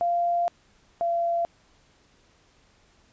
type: tone pair in turn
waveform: sine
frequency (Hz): 693 / 683.1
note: F5 / F5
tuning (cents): -14 / -38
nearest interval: unison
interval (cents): 24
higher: first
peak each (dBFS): -21 / -22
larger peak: first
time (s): 0.01-0.48 / 1.01-1.45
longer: first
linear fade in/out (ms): 0
effects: pink hiss -61 dBFS RMS until 3.12 s + resampled to 16000 Hz